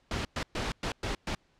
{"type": "noise bursts at uneven times", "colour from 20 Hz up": "pink", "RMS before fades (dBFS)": -32, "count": 6, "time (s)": [[0.11, 0.25], [0.36, 0.43], [0.55, 0.72], [0.83, 0.92], [1.03, 1.15], [1.27, 1.35]], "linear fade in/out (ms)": 2, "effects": ["pink hiss -68 dBFS RMS until 1.59 s", "low-pass 5000 Hz 12 dB/octave"]}